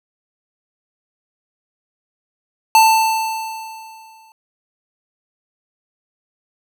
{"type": "tone with exponential decay", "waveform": "square", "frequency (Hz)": 887, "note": "A5", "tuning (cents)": 14, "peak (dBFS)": -7, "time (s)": [2.75, 4.32], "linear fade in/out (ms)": 1, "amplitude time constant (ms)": 340, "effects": []}